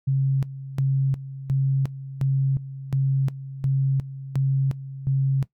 sine tone with tremolo, 135.4 Hz, C#3, 40 cents flat, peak -18 dBFS, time 0.07-5.45 s, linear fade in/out 10 ms, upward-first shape square, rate 1.4 Hz, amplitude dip 80%, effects noise-tail reverb RT60 0.1 s tail -18 dB re dry

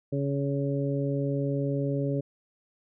harmonic tone, 140 Hz, C#3, 18 cents sharp, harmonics 1 / 2 / 3 / 4, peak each -28 / -31 / -33 / -34 dBFS, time 0.12-2.21 s, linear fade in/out 10 ms, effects none

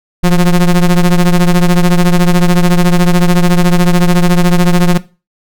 square ring-modulated tone, 89.6 Hz, F2, 45 cents sharp, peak -3 dBFS, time 0.23-4.98 s, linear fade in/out 10 ms, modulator 82.7 Hz, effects noise-tail reverb RT60 0.3 s tail -17 dB re dry

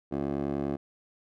15% pulse tone with band-pass filter, 70.1 Hz, C#2, 20 cents sharp, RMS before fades -31 dBFS, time 0.11-0.77 s, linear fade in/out 20 ms, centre 400 Hz, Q 2.1, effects none

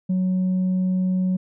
sine tone with tanh clipping, 185 Hz, F#3, in tune, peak -19 dBFS, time 0.09-1.37 s, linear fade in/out 10 ms, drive 1 dB, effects none

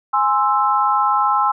sine chord, Ab augmented, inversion none, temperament equal, 830.6 / 1046.5 / 1318.5 Hz, Ab5 / C6 / E6, 0 / 0 / 0 cents, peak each -18 dBFS, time 0.13-1.52 s, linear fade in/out 10 ms, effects none

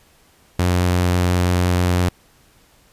sawtooth tone, 89.4 Hz, F2, 41 cents sharp, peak -11 dBFS, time 0.59-2.09 s, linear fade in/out 5 ms, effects pink hiss -54 dBFS RMS until 2.92 s + resampled to 32000 Hz

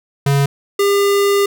square tone pair in turn, 140 / 401.6 Hz, C#3 / G4, +18 / +42 cents, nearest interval octave + tritone, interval 1824 cents, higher second, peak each -12 dBFS, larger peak neither, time 0.26-0.46 / 0.79-1.46 s, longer second, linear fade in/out 5 ms, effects none

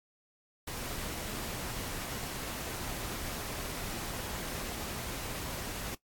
pink noise, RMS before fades -39 dBFS, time 0.67-5.95 s, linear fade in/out 5 ms, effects noise-tail reverb RT60 0.1 s tail -18 dB re dry + AAC 64 kbps

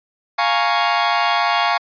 sawtooth chord, Bb minor seventh, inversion second, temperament equal, 698.5 / 830.6 / 932.3 / 1108.7 Hz, F5 / Ab5 / Bb5 / Db6, 0 / 0 / 0 / 0 cents, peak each -16 / -17 / -20 / -16 dBFS, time 0.38-1.78 s, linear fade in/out 10 ms, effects resampled to 11025 Hz

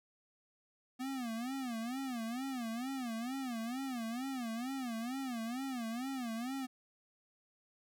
square tone with vibrato, 246.6 Hz, B3, 2 cents flat, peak -38 dBFS, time 0.99-6.67 s, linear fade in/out 20 ms, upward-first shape sine, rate 2.2 Hz, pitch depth 170 cents each way, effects none

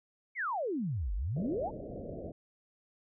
sine exponential two-way sweep, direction down then up, 2289 to 43.65 to 949 Hz, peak -31 dBFS, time 0.35-1.71 s, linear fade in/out 50 ms, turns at 1.14 s
white low-pass noise, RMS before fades -42 dBFS, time 1.36-2.32 s, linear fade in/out 5 ms, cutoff 660 Hz, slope 96 dB/octave
effects none

